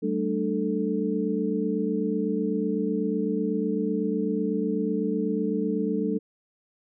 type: tone cluster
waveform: sine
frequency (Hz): 191.4 / 219.4 / 297.2 / 441.2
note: G3 / A3 / D4 / A4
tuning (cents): -41 / -5 / +21 / +5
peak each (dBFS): -29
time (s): 0.02-6.19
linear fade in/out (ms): 20
effects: none